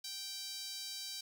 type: tone with high-pass filter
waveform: sawtooth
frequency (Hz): 781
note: G5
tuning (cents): -7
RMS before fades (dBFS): -44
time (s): 0.04-1.21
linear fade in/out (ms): 5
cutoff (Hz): 4400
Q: 2.7
effects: none